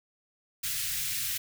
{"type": "band-stop noise", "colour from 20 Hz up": "white", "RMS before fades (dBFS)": -32, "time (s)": [0.63, 1.38], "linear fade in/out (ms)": 10, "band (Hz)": [150, 1700], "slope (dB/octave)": 24, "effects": []}